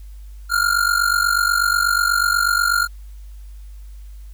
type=ring-modulated tone; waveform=square; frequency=1405 Hz; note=F6; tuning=10 cents sharp; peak=-13 dBFS; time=0.49-2.88 s; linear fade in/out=50 ms; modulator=24.1 Hz; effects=added 50 Hz sine -34 dBFS peak until 4.33 s + white hiss -57 dBFS RMS until 4.33 s